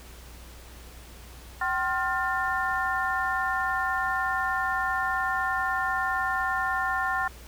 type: tone cluster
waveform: sine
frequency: 765 / 1059 / 1405 / 1795 Hz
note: G5 / C6 / F6 / A6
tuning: -42 / +21 / +10 / +34 cents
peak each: -30 dBFS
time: 1.61-7.28 s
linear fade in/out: 5 ms
effects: added 60 Hz sine -45 dBFS peak until 7.47 s + pink hiss -49 dBFS RMS until 7.47 s